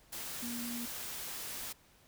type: tone in noise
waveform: sine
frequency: 238.5 Hz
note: A#3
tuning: 40 cents sharp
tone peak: -39 dBFS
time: 0.42-0.86 s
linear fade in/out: 10 ms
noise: white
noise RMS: -42 dBFS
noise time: 0.12-1.73 s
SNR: 0 dB
effects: pink hiss -64 dBFS RMS until 2.07 s